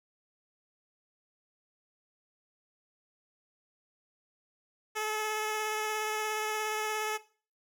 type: tone with vibrato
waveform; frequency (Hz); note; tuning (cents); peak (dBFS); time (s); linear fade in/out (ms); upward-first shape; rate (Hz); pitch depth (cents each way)
10% pulse; 430; A4; -40; -23; 4.95-7.18; 20; triangle; 17; 16
effects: noise-tail reverb RT60 0.4 s tail -17 dB re dry